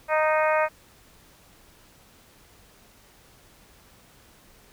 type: harmonic tone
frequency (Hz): 310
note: D#4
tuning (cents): -6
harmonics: 2 / 3 / 4 / 5 / 6 / 7 / 8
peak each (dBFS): -22 / -26 / -28 / -30 / -32 / -33 / -34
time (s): 0.08-0.69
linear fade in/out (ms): 50
effects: pink hiss -55 dBFS RMS until 4.72 s